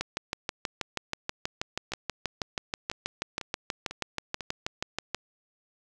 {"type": "two click trains", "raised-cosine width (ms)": 0.2, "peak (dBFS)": [-19, -12], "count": [6, 33], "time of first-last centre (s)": [[1.92, 4.408], [0.01, 5.146]], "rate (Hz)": [2.01, 6.23], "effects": []}